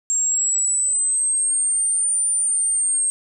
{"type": "exponential two-way sweep", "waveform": "sine", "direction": "up then down", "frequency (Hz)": [7459, 9200, 8420], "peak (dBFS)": -17, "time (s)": [0.1, 3.1], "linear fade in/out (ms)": 0, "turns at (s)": 2.29, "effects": []}